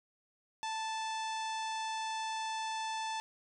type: harmonic tone with a mistuned harmonic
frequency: 877 Hz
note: A5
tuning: 6 cents flat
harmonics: 1 / 2 / 3 / 4 / 5 / 6 / 7 / 8 / 9 / 10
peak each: -36 / -46 / -47 / -46 / -52 / -51 / -51 / -58 / -58 / -57 dBFS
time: 0.63-3.2 s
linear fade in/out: 0 ms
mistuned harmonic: 1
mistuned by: +16 cents
effects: none